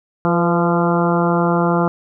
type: harmonic tone with a mistuned harmonic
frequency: 172.2 Hz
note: F3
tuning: 24 cents flat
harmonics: 1 / 2 / 3 / 4 / 5 / 6 / 7 / 8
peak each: -17 / -20 / -22 / -23 / -24 / -25 / -25 / -26 dBFS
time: 0.25-1.88 s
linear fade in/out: 0 ms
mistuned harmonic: 3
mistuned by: -35 cents
effects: none